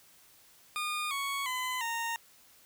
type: tone with pitch steps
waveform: 20% pulse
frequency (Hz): 1219 / 1111.4 / 1013.3 / 923.8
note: D#6 / C#6 / B5 / A#5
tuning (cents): -36 / +4 / +44 / -16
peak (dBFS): -27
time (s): 0.76-2.16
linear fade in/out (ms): 0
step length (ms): 350
effects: white hiss -60 dBFS RMS until 2.65 s